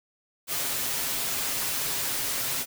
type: noise with comb filter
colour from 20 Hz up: white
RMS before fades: -29 dBFS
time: 0.47-2.66 s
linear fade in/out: 50 ms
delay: 7.4 ms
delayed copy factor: +0.55
effects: none